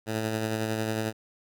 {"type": "tone with tremolo", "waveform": "10% pulse", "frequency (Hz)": 110, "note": "A2", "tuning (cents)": 0, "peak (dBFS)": -18, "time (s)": [0.06, 1.13], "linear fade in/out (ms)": 50, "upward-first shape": "sine", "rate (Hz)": 11, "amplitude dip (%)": 30, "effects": []}